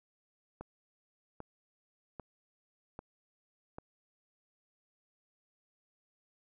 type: click train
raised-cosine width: 1 ms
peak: -29 dBFS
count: 5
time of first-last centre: 0.61-3.785 s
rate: 1.26 Hz
effects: none